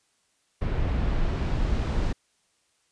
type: noise with low-pass filter sweep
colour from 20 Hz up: brown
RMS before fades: -25 dBFS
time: 0.61-2.13 s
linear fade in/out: 10 ms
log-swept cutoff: 2900 to 6200 Hz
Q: 0.76
effects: white hiss -69 dBFS RMS until 2.91 s + resampled to 22050 Hz